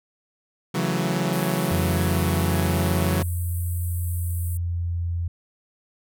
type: chord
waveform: sawtooth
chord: F# minor seventh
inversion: second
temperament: equal with one note detuned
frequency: 138.59 / 166.15 / 185 / 220 Hz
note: C#3 / E3 / F#3 / A3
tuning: 0 / +14 / 0 / 0 cents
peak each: -24 / -22 / -22 / -28 dBFS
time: 0.74-3.23 s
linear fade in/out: 10 ms
type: band-pass noise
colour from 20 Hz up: white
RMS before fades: -39 dBFS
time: 1.33-4.57 s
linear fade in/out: 0 ms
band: 8100 to 16000 Hz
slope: 96 dB/octave
type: tone with pitch glide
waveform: sine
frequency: 87.31 to 85.56 Hz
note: F2 to F2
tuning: 0 to -35 cents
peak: -23 dBFS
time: 1.71-5.28 s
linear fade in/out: 5 ms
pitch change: -35 cents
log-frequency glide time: 3.86-5.14 s
effects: none

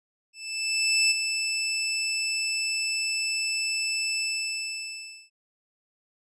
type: tone with ADSR envelope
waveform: 20% pulse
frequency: 2637 Hz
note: E7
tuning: in tune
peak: -14 dBFS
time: 0.33-5.3 s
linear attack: 780 ms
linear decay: 17 ms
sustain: -7 dB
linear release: 1100 ms
effects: resampled to 22050 Hz

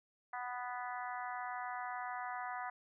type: harmonic tone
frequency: 247.1 Hz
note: B3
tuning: 1 cent sharp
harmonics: 3 / 4 / 5 / 6 / 7 / 8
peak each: -43 / -45 / -47 / -49 / -50 / -51 dBFS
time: 0.33-2.7 s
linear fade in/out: 5 ms
effects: none

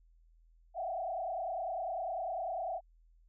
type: tone with frequency modulation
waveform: sine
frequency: 709 Hz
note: F5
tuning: 26 cents sharp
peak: -34 dBFS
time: 0.74-2.81 s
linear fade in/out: 50 ms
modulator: 30 Hz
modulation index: 2.1
effects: added 41 Hz sine -61 dBFS peak until 3.28 s

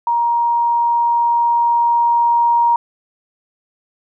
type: tone with level ramp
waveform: sine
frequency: 942 Hz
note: A#5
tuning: 18 cents sharp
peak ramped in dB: -13 to -10 dBFS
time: 0.07-2.76 s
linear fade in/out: 2 ms
effects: none

